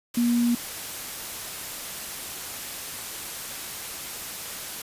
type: tone in noise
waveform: sine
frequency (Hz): 238.5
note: A#3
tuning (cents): +40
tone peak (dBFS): -19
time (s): 0.17-0.55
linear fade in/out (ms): 5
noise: white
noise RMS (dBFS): -35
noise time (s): 0.14-4.82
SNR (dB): +13
effects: resampled to 32000 Hz